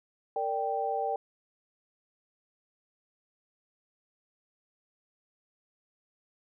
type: chord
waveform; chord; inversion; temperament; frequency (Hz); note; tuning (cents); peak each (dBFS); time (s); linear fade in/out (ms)
sine; G minor; first; equal with one note detuned; 458.7 / 587.3 / 784; Bb4 / D5 / G5; -28 / 0 / 0; -34 / -35 / -30; 0.36-1.16; 2
effects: none